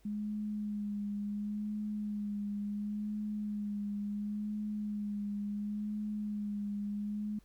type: tone with vibrato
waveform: sine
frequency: 207.7 Hz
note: G#3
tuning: in tune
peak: -34 dBFS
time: 0.05-7.39 s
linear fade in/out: 5 ms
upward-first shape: sine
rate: 0.71 Hz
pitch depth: 26 cents each way
effects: added 50 Hz sine -62 dBFS peak until 7.44 s + pink hiss -70 dBFS RMS until 7.44 s